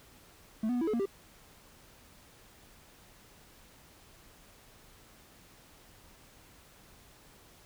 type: tone with pitch steps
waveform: triangle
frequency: 218.9 / 246.5 / 244.3 / 328.7 / 427.9 / 234.8 / 393.9 Hz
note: A3 / B3 / B3 / E4 / A4 / A#3 / G4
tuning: -9 / -3 / -19 / -5 / -48 / +13 / +8 cents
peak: -26 dBFS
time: 0.63-1.057 s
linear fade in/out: 5 ms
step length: 61 ms
effects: pink hiss -58 dBFS RMS until 7.65 s